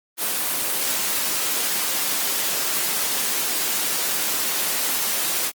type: noise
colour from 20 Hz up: white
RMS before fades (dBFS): -23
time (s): 0.17-5.52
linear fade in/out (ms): 50
effects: high-pass 200 Hz 12 dB/octave + Opus 24 kbps

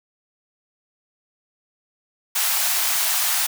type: high-pass noise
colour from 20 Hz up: white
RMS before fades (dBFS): -21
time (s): 2.35-3.47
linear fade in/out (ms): 10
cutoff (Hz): 640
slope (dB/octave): 96
effects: none

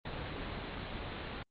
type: low-pass noise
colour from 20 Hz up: pink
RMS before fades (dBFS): -41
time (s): 0.05-1.43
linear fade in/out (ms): 5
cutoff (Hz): 4100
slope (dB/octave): 96
effects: Opus 24 kbps

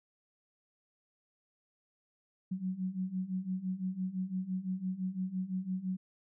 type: beating tone pair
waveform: sine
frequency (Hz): 182.7 / 188.6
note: F#3 / F#3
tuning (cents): -22 / +33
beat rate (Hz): 5.9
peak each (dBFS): -38 / -35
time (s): 2.51-5.97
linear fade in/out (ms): 10
effects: none

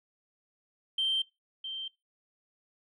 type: tone with echo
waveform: sine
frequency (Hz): 3136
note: G7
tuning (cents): 0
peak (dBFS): -25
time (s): 0.98-1.22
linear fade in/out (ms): 5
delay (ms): 660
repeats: 1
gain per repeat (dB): -10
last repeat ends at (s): 1.88
effects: noise-tail reverb RT60 0.2 s tail -20 dB re dry + tanh soft clip ceiling -22 dBFS

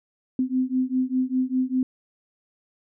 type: beating tone pair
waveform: sine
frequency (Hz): 254.7 / 259.7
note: C4 / C4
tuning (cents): -46 / -13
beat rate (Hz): 5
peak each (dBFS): -24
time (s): 0.39-1.83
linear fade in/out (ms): 2
effects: none

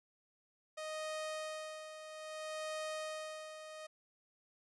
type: tone with tremolo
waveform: sawtooth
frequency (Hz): 622.3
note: D#5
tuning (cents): 0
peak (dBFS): -35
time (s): 0.77-3.87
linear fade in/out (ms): 10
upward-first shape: sine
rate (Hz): 0.61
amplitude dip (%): 65
effects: resampled to 24000 Hz

